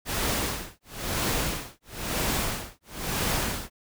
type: noise with tremolo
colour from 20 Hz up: pink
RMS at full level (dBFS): -26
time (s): 0.05-3.7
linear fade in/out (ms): 50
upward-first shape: sine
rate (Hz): 1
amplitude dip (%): 100
effects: none